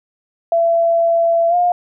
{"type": "tone with pitch glide", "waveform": "sine", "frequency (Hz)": [672, 709.1], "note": ["E5", "F5"], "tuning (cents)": [33, 26], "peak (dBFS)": -11, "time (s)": [0.52, 1.72], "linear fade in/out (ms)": 2, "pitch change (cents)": 93, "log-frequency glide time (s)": [1.49, 1.55], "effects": []}